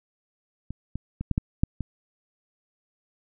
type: clicks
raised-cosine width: 5 ms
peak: -21 / -18 / -18 / -11 / -10 / -7 / -17 dBFS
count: 7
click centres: 0.706 / 0.956 / 1.21 / 1.313 / 1.379 / 1.635 / 1.807 s
effects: none